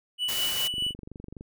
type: tone with tremolo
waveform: triangle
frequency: 2960 Hz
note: F#7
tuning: in tune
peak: -23 dBFS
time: 0.18-0.94 s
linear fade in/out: 50 ms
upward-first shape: triangle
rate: 4.9 Hz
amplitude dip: 55%
type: noise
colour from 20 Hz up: white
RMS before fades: -32 dBFS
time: 0.28-0.68 s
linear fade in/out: 10 ms
type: click train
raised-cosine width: 3 ms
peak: -28 dBFS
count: 17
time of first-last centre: 0.74-1.409 s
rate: 23.9 Hz
effects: none